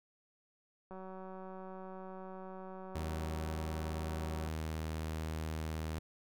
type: click train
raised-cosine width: 1 ms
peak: -35 dBFS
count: 672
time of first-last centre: 0.91-4.479 s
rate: 188 Hz
type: tone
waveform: sawtooth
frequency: 79 Hz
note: D#2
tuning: 27 cents sharp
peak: -33 dBFS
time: 2.95-5.99 s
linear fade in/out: 5 ms
effects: none